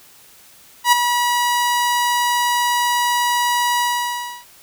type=tone with ADSR envelope; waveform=sawtooth; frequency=968 Hz; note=B5; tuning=35 cents flat; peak=-4 dBFS; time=0.84-4.45 s; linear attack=83 ms; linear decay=12 ms; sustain=-8 dB; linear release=650 ms; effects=white hiss -47 dBFS RMS until 4.62 s